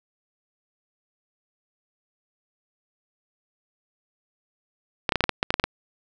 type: clicks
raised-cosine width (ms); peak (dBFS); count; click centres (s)
0.3; -4; 11; 5.092 / 5.122 / 5.157 / 5.207 / 5.24 / 5.293 / 5.429 / 5.505 / 5.541 / 5.598 / 5.64
effects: none